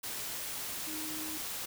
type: tone in noise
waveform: sine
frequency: 311.1 Hz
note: D#4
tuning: in tune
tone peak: -42 dBFS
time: 0.87-1.38 s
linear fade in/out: 10 ms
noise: white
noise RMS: -39 dBFS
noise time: 0.03-1.66 s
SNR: -6 dB
effects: none